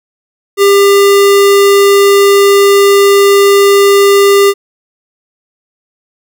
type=tone; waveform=square; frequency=399.6 Hz; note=G4; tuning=33 cents sharp; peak=-4 dBFS; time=0.57-4.54 s; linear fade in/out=50 ms; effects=none